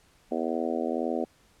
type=harmonic tone; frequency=81.9 Hz; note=E2; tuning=11 cents flat; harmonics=3 / 4 / 5 / 6 / 7 / 8 / 9; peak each=-32 / -33 / -34 / -35 / -35 / -36 / -37 dBFS; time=0.31-1.25 s; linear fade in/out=10 ms; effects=pink hiss -62 dBFS RMS until 1.6 s + low-pass 11000 Hz 12 dB/octave